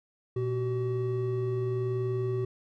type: tone pair together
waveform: triangle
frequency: 119.4 / 379.1 Hz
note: A#2 / F#4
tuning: +42 / +42 cents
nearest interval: octave + minor sixth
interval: 2000 cents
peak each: -28 dBFS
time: 0.36-2.45 s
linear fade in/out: 5 ms
effects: none